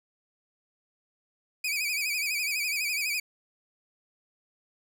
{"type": "tone with vibrato", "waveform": "sawtooth", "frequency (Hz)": 2396, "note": "D7", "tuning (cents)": 34, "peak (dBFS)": -24, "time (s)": [1.64, 3.2], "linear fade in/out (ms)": 5, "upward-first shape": "sine", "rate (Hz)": 12, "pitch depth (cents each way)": 100, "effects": []}